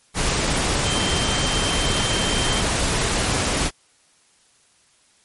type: tone in noise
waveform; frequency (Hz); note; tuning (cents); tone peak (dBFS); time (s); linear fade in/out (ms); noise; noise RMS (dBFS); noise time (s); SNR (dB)
sine; 3136; G7; 0; -26; 0.83-2.64; 50; pink; -21; 0.14-3.71; -8
effects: white hiss -58 dBFS RMS until 5.24 s + MP3 48 kbps